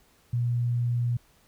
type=tone; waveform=sine; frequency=120.3 Hz; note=B2; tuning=45 cents flat; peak=-23 dBFS; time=0.33-1.17 s; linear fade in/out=5 ms; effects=pink hiss -62 dBFS RMS until 1.47 s